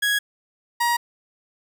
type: tone pair in turn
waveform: 30% pulse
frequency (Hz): 1661.2 / 949.9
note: G#6 / A#5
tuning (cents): 0 / +32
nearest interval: minor seventh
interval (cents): 968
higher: first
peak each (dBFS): -16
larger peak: neither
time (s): 0.02-0.19 / 0.8-0.97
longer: neither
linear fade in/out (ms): 10
effects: none